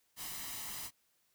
white noise with comb filter, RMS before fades -43 dBFS, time 0.16-0.91 s, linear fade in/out 50 ms, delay 1 ms, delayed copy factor +0.55, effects white hiss -75 dBFS RMS until 1.34 s

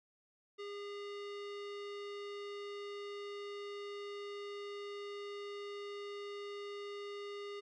square tone with low-pass filter, 406.8 Hz, G#4, 36 cents flat, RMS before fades -45 dBFS, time 0.58-7.61 s, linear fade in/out 20 ms, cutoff 4000 Hz, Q 1.4, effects none

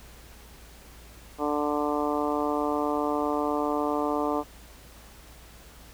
harmonic tone, 147.7 Hz, D3, 10 cents sharp, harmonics 2 / 3 / 4 / 5 / 6 / 7 / 8, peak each -29 / -31 / -32 / -33 / -34 / -34 / -35 dBFS, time 1.38-4.44 s, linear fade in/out 50 ms, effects added 57 Hz sine -50 dBFS peak until 5.93 s + pink hiss -51 dBFS RMS until 5.93 s

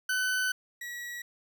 40% pulse tone pair in turn, 1508 / 1924.4 Hz, F#6 / B6, +32 / -45 cents, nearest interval major third, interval 423 cents, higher second, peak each -26 / -36 dBFS, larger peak first, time 0.09-0.52 / 0.81-1.22 s, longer first, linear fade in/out 5 ms, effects none

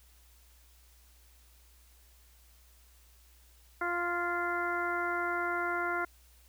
harmonic tone with a mistuned harmonic, 349.2 Hz, F4, in tune, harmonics 1 / 2 / 3 / 4 / 5 / 6, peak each -37 / -37 / -38 / -33 / -44 / -41 dBFS, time 3.81-6.05 s, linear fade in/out 5 ms, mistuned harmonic 6, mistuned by -25 cents, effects added 60 Hz sine -59 dBFS peak until 6.48 s + white hiss -64 dBFS RMS until 6.48 s

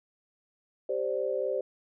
sine chord, G suspended fourth, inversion none, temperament equal, 392 / 523.3 / 587.3 Hz, G4 / C5 / D5, 0 / 0 / 0 cents, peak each -33 / -30 / -33 dBFS, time 0.89-1.61 s, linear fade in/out 5 ms, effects none

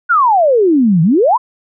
sine exponential two-way sweep, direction down then up, 1493 to 154.1 to 1084 Hz, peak -7 dBFS, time 0.09-1.38 s, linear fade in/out 20 ms, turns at 1.02 s, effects none

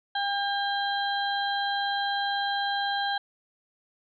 harmonic tone, 802 Hz, G5, 39 cents sharp, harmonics 1 / 2 / 4 / 5, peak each -28 / -31 / -34 / -35 dBFS, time 0.15-3.18 s, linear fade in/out 5 ms, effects none

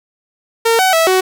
sawtooth tone with pitch steps, 457.7 / 753 / 653 / 373.8 Hz, A#4 / F#5 / E5 / F#4, -32 / +30 / -17 / +18 cents, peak -6 dBFS, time 0.65-1.21 s, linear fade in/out 10 ms, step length 140 ms, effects none

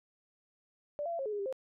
sine tone with pitch steps, 586 / 681 / 676 / 541 / 425.6 / 411.6 / 396.9 / 525 Hz, D5 / F5 / E5 / C#5 / G#4 / G#4 / G4 / C5, -4 / -44 / +43 / -42 / +42 / -16 / +22 / +6 cents, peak -33 dBFS, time 0.99-1.526 s, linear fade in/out 0 ms, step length 67 ms, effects none

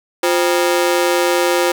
sawtooth ring-modulated tone, 437.5 Hz, A4, 10 cents flat, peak -6 dBFS, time 0.23-1.72 s, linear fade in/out 5 ms, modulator 84.9 Hz, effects none

